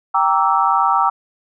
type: chord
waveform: sine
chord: E half-diminished seventh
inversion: first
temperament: equal with one note detuned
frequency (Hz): 784 / 932.3 / 1156.5 / 1318.5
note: G5 / Bb5 / D6 / E6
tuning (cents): 0 / 0 / -27 / 0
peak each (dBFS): -18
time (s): 0.14-1.1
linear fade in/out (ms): 10
effects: none